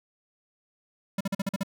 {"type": "tone bursts", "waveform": "square", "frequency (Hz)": 196, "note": "G3", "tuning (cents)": 0, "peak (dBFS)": -26, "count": 7, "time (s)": [1.18, 1.633], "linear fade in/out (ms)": 5, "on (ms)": 27, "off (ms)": 44, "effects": []}